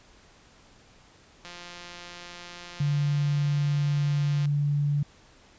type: click train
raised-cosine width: 0.2 ms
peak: -25 dBFS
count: 527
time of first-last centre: 1.45-4.456 s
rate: 175 Hz
type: tone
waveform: sine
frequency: 144.9 Hz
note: D3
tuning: 23 cents flat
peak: -22 dBFS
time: 2.8-5.03 s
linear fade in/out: 5 ms
effects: pink hiss -56 dBFS RMS until 5.58 s + resampled to 16000 Hz